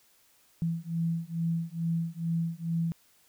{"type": "beating tone pair", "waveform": "sine", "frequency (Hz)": [165.2, 167.5], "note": ["E3", "E3"], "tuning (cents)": [4, 28], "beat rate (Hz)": 2.3, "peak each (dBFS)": -31, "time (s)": [0.62, 2.92], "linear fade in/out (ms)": 0, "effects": ["white hiss -64 dBFS RMS until 3.28 s"]}